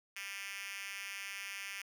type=tone with high-pass filter; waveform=5% pulse; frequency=197.5 Hz; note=G3; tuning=13 cents sharp; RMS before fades=-44 dBFS; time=0.16-1.82 s; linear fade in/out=5 ms; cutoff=2400 Hz; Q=1.9; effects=none